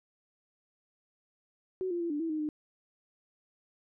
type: tone with pitch steps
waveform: sine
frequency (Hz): 373.2 / 346.7 / 339.4 / 293.9 / 328.1 / 309.7 / 303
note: F#4 / F4 / F4 / D4 / E4 / D#4 / D#4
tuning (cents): +15 / -13 / -49 / +1 / -8 / -8 / -46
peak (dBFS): -30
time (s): 1.81-2.489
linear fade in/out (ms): 0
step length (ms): 97
effects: none